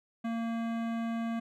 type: tone with hard clipping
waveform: sine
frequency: 229.5 Hz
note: A#3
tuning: 27 cents flat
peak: -33 dBFS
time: 0.24-1.4 s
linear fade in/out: 10 ms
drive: 17 dB
effects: none